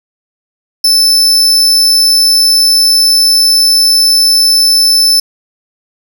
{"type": "tone", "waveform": "40% pulse", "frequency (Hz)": 5274, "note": "E8", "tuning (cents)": 0, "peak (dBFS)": -4, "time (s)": [0.84, 5.2], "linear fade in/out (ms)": 5, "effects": []}